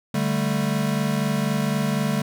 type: chord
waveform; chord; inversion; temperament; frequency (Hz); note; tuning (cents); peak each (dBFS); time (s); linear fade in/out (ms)
square; D suspended fourth; none; equal; 146.83 / 196 / 220; D3 / G3 / A3; 0 / 0 / 0; -26; 0.14-2.22; 5
effects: none